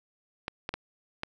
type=clicks; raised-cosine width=0.3 ms; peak=-16 dBFS; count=4; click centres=0.481 / 0.691 / 0.74 / 1.234 s; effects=none

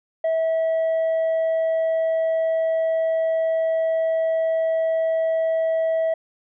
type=tone with tanh clipping; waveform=triangle; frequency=649 Hz; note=E5; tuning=27 cents flat; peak=-19 dBFS; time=0.24-6.14 s; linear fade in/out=5 ms; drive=7 dB; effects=none

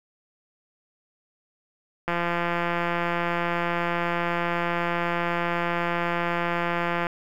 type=click train; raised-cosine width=0.5 ms; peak=-11 dBFS; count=859; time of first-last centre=2.08-7.068 s; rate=172 Hz; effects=8-bit

